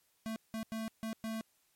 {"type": "tone bursts at uneven times", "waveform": "square", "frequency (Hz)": 222.3, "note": "A3", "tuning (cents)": 18, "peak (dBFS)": -37, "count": 5, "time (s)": [[0.26, 0.36], [0.54, 0.63], [0.72, 0.88], [1.03, 1.13], [1.24, 1.41]], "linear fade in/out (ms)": 0, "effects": ["white hiss -73 dBFS RMS until 1.75 s", "MP3 64 kbps"]}